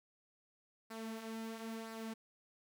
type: tone with flanger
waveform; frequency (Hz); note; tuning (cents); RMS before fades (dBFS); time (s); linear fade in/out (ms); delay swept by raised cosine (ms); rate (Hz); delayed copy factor
sawtooth; 224.1; A3; +32; -45; 0.9-2.14; 10; 0.3 to 6.3; 1; -0.5
effects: none